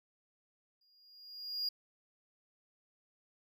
triangle tone with exponential growth, 4844 Hz, D#8, 47 cents flat, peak -30 dBFS, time 0.81-1.69 s, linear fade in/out 5 ms, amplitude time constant 190 ms, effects none

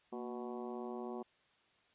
harmonic tone with a mistuned harmonic, 123 Hz, B2, 7 cents flat, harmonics 2 / 3 / 4 / 5 / 6 / 7 / 8 / 9, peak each -45 / -44 / -51 / -53 / -50 / -55 / -55 / -56 dBFS, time 0.12-1.23 s, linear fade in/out 10 ms, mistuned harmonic 2, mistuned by -91 cents, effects white hiss -71 dBFS RMS until 1.94 s + resampled to 8000 Hz

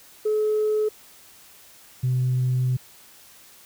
sine tone pair in turn, 427.9 / 127.22 Hz, A4 / C3, -48 / -48 cents, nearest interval octave + major sixth, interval 2100 cents, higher first, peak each -18 dBFS, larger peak neither, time 0.25-0.89 / 2.03-2.77 s, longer second, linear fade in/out 10 ms, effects tanh soft clip ceiling -16 dBFS + white hiss -50 dBFS RMS until 3.65 s

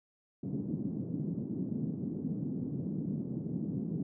white band-pass noise, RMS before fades -36 dBFS, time 0.43-4.03 s, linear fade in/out 5 ms, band 140 to 260 Hz, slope 24 dB/octave, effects none

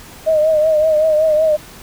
sine tone with vibrato, 622.3 Hz, D#5, in tune, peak -10 dBFS, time 0.26-1.57 s, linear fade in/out 20 ms, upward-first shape triangle, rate 5.3 Hz, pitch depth 64 cents each way, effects pink hiss -38 dBFS RMS until 1.82 s

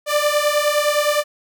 sawtooth beating tone pair, 587.3 / 597 Hz, D5 / D5, 0 / +28 cents, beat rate 9.7 Hz, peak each -15 dBFS, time 0.06-1.24 s, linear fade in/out 50 ms, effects none

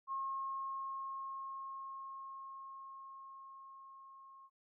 sine tone with level ramp, 1079 Hz, C#6, 47 cents flat, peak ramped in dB -36 to -55 dBFS, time 0.07-4.5 s, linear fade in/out 50 ms, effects none

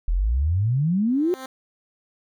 sine exponential sweep, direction up, 38.86 to 374.7 Hz, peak -18 dBFS, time 0.08-1.34 s, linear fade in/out 0 ms
10% pulse tone with exponential growth, 261.8 Hz, C4, 1 cent sharp, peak -23 dBFS, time 1.05-1.46 s, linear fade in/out 5 ms, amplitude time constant 89 ms
effects none

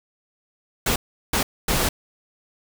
pink noise bursts at uneven times, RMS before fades -21 dBFS, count 3, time 0.86-0.96 / 1.33-1.43 / 1.68-1.89 s, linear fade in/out 5 ms, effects none

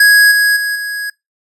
square tone with level steps, 1661.2 Hz, G#6, in tune, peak -5 / -9 / -15 / -19 dBFS, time 0-1.1 s, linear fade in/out 5 ms, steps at 0.31 / 0.56 / 0.75 s, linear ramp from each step 10 ms, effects noise-tail reverb RT60 0.2 s tail -25 dB re dry + resampled to 32000 Hz

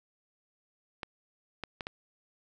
clicks, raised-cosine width 0.3 ms, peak -20 dBFS, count 4, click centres 1.032 / 1.637 / 1.808 / 1.869 s, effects none

